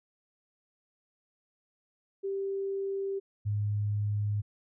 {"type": "tone pair in turn", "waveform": "sine", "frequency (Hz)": [391.8, 103.77], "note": ["G4", "G#2"], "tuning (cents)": [-1, -1], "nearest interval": "octave + major seventh", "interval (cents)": 2300, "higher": "first", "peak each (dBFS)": [-30, -27], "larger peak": "second", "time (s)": [[2.23, 3.2], [3.45, 4.42]], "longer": "neither", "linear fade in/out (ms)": 20, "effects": []}